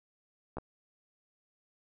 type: clicks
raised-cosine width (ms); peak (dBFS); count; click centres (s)
1; -24; 2; 0.57 / 0.584
effects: none